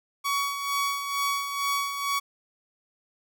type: tone with tremolo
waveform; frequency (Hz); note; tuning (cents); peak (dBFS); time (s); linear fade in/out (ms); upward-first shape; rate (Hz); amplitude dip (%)
sawtooth; 1126; C#6; +27; -20; 0.24-2.2; 20; sine; 2.2; 55
effects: none